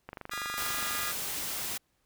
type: click train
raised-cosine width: 0.5 ms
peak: -25 dBFS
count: 24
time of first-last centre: 0.09-1.033 s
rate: 24.4 Hz
type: chord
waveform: sawtooth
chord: F half-diminished seventh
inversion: third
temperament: equal with one note detuned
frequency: 1218.9 / 1396.9 / 1661.2 / 1975.5 Hz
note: Eb6 / F6 / Ab6 / Cb7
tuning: -36 / 0 / 0 / 0 cents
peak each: -34 / -38 / -37 / -38 dBFS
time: 0.31-1.12 s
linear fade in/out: 10 ms
type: noise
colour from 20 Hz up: white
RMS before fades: -35 dBFS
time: 0.57-1.78 s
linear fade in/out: 10 ms
effects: pink hiss -74 dBFS RMS until 2.05 s